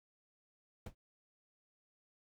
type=noise with exponential decay; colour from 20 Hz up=brown; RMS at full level=-37 dBFS; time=0.86-0.95 s; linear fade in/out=5 ms; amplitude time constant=18 ms; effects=none